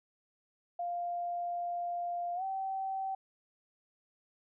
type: tone with pitch glide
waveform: sine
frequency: 698.5 to 770.6 Hz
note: F5 to G5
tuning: 0 to -30 cents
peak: -33 dBFS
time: 0.79-3.15 s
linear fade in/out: 5 ms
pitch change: +170 cents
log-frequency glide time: 2.35-2.43 s
effects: none